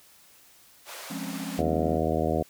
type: band-pass noise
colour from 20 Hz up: pink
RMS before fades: -41 dBFS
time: 0.85-1.63 s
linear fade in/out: 50 ms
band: 530 to 16000 Hz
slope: 24 dB/octave
type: chord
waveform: triangle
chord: Db major seventh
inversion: first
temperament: equal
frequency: 174.61 / 207.7 / 261.6 / 277.2 Hz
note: F3 / Ab3 / C4 / Db4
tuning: 0 / 0 / 0 / 0 cents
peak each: -36 dBFS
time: 1.1-1.98 s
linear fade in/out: 10 ms
type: harmonic tone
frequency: 79.5 Hz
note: D#2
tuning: 38 cents sharp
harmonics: 1 / 2 / 3 / 4 / 5 / 6 / 7 / 8 / 9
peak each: -32 / -32 / -32 / -32 / -32 / -32 / -32 / -32 / -32 dBFS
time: 1.58-2.43 s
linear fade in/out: 10 ms
effects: white hiss -56 dBFS RMS until 2.49 s